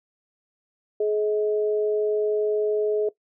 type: tone pair together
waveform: sine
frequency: 423.5 / 634 Hz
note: G#4 / D#5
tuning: +34 / +32 cents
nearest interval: perfect fifth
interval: 698 cents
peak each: -20 / -30 dBFS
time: 1-3.09 s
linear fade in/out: 5 ms
effects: noise-tail reverb RT60 0.1 s tail -18 dB re dry